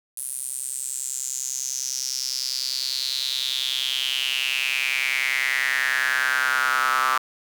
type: tone with high-pass filter sweep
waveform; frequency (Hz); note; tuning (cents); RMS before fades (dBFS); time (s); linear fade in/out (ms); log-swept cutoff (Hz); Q
sawtooth; 130; C3; -11; -25; 0.17-7.18; 5; 10000 to 1200; 6.3
effects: 8-bit